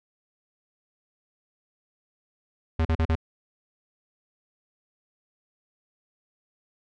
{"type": "tone bursts", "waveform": "square", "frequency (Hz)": 81, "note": "E2", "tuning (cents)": -30, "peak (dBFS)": -21, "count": 4, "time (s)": [2.79, 3.154], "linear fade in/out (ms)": 5, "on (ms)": 61, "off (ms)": 40, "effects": ["low-pass 3000 Hz 12 dB/octave"]}